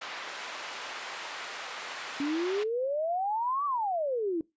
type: band-pass noise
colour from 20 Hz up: pink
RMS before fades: -40 dBFS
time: 0.01-2.64 s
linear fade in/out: 10 ms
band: 850 to 3600 Hz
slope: 12 dB/octave
type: noise with tremolo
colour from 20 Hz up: blue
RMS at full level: -44 dBFS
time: 0.28-2.22 s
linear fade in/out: 5 ms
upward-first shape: triangle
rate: 7.2 Hz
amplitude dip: 25%
type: exponential two-way sweep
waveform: sine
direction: up then down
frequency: 277.2 to 1179 to 313.6 Hz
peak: -27 dBFS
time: 2.2-4.41 s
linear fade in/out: 2 ms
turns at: 3.65 s
effects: noise-tail reverb RT60 0.2 s tail -21 dB re dry + resampled to 16000 Hz